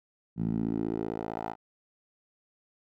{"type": "tone with band-pass filter sweep", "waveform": "10% pulse", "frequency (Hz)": 55.4, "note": "A1", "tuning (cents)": 13, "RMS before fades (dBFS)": -32, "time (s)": [0.36, 1.56], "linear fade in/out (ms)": 50, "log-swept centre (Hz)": [170, 840], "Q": 2.2, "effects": []}